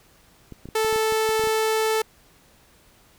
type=clicks; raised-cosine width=3 ms; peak=-25 dBFS; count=11; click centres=0.523 / 0.656 / 0.688 / 0.847 / 0.927 / 0.96 / 1.123 / 1.291 / 1.395 / 1.438 / 1.472 s
type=tone; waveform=sawtooth; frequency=439.2 Hz; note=A4; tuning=3 cents flat; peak=-16 dBFS; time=0.75-2.02 s; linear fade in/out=5 ms
effects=pink hiss -56 dBFS RMS until 3.18 s